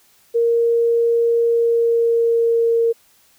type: tone with pitch glide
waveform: sine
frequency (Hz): 466.2 to 461.6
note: A#4 to A#4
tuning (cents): 0 to -17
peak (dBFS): -13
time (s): 0.34-2.93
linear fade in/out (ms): 20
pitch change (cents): -17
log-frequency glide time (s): 1.45-2.8
effects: white hiss -55 dBFS RMS until 3.38 s